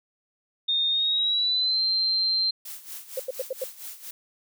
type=tone with pitch glide; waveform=sine; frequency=3669 to 4142 Hz; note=A#7 to C8; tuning=-28 to -18 cents; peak=-21 dBFS; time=0.68-2.51 s; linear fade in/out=10 ms; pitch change=+210 cents; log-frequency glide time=0.89-1.82 s
type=noise with tremolo; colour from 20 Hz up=blue; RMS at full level=-37 dBFS; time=2.65-4.11 s; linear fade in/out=5 ms; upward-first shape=sine; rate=4.3 Hz; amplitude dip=75%
type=tone bursts; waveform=sine; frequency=523.3 Hz; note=C5; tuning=in tune; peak=-25 dBFS; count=5; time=3.17-3.641 s; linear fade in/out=5 ms; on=27 ms; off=84 ms
effects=none